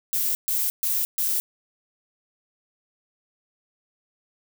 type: noise bursts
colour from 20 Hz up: violet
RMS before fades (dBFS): -24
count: 4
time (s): 0.13-1.4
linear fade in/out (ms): 0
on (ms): 220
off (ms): 130
effects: none